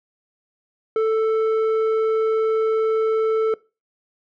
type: tone with low-pass filter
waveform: square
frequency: 441.3 Hz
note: A4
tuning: 5 cents sharp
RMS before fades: -19 dBFS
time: 0.96-3.54 s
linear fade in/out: 2 ms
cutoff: 1100 Hz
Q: 0.98
effects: noise-tail reverb RT60 0.3 s tail -22 dB re dry